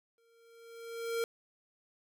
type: tone with exponential growth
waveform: square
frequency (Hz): 461.8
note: A#4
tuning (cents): -16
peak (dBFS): -30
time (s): 0.18-1.24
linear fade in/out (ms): 1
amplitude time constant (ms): 230
effects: none